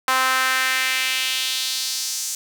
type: tone with high-pass filter sweep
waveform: sawtooth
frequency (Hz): 260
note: C4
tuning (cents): -11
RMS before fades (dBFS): -22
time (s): 0.08-2.35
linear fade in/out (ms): 2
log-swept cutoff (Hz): 1100 to 6700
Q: 2
effects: none